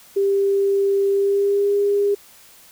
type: tone with pitch glide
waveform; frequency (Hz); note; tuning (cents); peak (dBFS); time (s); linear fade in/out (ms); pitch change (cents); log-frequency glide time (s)
sine; 395.9 to 404.9; G4 to G#4; +17 to -44; -15; 0.16-2.15; 10; +39; 1.11-1.75
effects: white hiss -48 dBFS RMS until 2.71 s